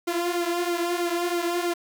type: tone with flanger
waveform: sawtooth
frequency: 347 Hz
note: F4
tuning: 11 cents flat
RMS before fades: -26 dBFS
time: 0.07-1.74 s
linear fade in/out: 10 ms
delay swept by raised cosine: 1.7 to 5.3 ms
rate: 3.1 Hz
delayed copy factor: -0.7
effects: 9-bit